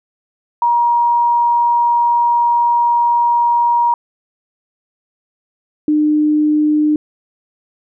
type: tone pair in turn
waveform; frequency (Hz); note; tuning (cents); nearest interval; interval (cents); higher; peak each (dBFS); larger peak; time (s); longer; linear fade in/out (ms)
sine; 949 / 302.2; A#5 / D4; +31 / +50; octave + minor sixth; 1981; first; -10; neither; 0.62-3.94 / 5.88-6.96; first; 2
effects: none